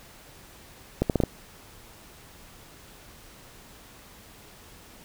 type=accelerating click train; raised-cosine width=2 ms; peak=-8 dBFS; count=5; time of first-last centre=1.02-1.237 s; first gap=78 ms; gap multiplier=0.76; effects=pink hiss -50 dBFS RMS until 5.04 s